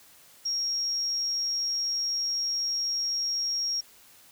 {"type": "tone", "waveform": "sine", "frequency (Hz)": 5588, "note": "F8", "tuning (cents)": 0, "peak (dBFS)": -26, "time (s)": [0.45, 3.81], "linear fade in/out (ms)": 10, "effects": ["white hiss -55 dBFS RMS until 4.31 s"]}